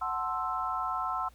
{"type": "chord", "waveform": "sine", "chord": "F# half-diminished seventh", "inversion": "none", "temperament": "equal", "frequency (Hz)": [740, 880, 1046.5, 1318.5], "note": ["F#5", "A5", "C6", "E6"], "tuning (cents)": [0, 0, 0, 0], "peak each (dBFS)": [-36, -39, -34, -33], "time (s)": [0.01, 1.29], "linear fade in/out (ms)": 10, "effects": ["added 60 Hz sine -54 dBFS peak until 1.34 s", "pink hiss -63 dBFS RMS until 1.34 s"]}